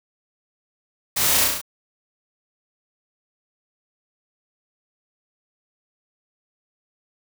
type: noise with echo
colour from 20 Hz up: white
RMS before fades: -22 dBFS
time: 1.16-1.45 s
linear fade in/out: 10 ms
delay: 33 ms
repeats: 5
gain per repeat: -2 dB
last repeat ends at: 1.615 s
effects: none